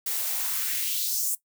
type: noise with high-pass filter sweep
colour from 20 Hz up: blue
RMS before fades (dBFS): -28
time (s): 0.06-1.35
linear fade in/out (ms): 5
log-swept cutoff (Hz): 330 to 8600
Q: 2.1
effects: noise-tail reverb RT60 0.1 s tail -17 dB re dry